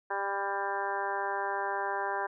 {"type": "harmonic tone with a mistuned harmonic", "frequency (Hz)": 198.4, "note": "G3", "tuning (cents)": 21, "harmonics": [2, 3, 4, 5, 6, 7, 8, 9], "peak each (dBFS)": [-38, -40, -35, -35, -43, -44, -37, -44], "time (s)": [0.1, 2.27], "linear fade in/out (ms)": 10, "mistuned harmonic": 6, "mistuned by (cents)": -21, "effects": []}